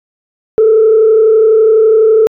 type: tone with frequency modulation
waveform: sine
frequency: 440 Hz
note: A4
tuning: in tune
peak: -3 dBFS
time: 0.58-2.27 s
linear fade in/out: 0 ms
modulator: 32 Hz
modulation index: 0.47
effects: tanh soft clip ceiling 0 dBFS